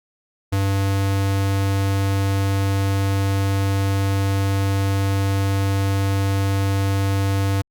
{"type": "tone", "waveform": "square", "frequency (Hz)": 98, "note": "G2", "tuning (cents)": 0, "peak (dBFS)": -18, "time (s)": [0.52, 7.62], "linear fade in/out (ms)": 10, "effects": ["Opus 48 kbps"]}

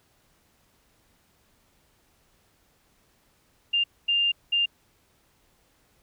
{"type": "tone bursts at uneven times", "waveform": "sine", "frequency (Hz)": 2800, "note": "F7", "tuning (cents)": 4, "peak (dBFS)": -20, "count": 3, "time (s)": [[3.73, 3.84], [4.08, 4.32], [4.52, 4.66]], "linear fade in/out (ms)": 10, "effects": ["pink hiss -65 dBFS RMS until 6.02 s"]}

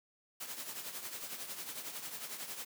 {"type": "noise with tremolo", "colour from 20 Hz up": "white", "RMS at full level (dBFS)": -41, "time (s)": [0.4, 2.65], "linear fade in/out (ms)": 10, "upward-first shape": "triangle", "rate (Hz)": 11, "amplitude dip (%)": 65, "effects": ["high-pass 150 Hz 12 dB/octave"]}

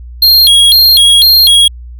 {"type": "tone with vibrato", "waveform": "square", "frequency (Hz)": 3729, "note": "A#7", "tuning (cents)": 0, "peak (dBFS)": -3, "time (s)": [0.22, 1.68], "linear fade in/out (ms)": 5, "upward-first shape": "square", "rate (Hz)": 2, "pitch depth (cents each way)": 210, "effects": ["added 60 Hz sine -25 dBFS peak until 1.99 s"]}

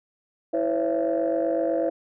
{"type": "tone cluster", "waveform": "sine", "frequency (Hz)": [329.5, 510, 558, 669], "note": ["E4", "C5", "C#5", "E5"], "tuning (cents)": [-1, -44, 11, 25], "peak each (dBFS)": -26, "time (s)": [0.53, 1.9], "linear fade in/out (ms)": 10, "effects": ["tanh soft clip ceiling -15 dBFS"]}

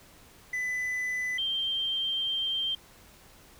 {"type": "tone pair in turn", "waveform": ["triangle", "sine"], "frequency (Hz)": [2000, 3156], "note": ["B6", "G7"], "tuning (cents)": [21, 11], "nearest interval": "minor sixth", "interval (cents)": 790, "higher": "second", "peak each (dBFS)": -27, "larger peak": "neither", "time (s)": [[0.53, 1.38], [1.38, 2.75]], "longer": "second", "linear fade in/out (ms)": 5, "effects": ["pink hiss -55 dBFS RMS until 3.59 s"]}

